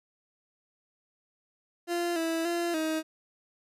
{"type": "tone with pitch steps", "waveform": "30% pulse", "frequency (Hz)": [345.7, 327.8, 343, 315.8], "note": ["F4", "E4", "F4", "D#4"], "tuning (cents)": [-18, -10, -31, 26], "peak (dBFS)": -25, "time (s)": [1.87, 3.03], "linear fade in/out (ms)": 50, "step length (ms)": 290, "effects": ["resampled to 32000 Hz"]}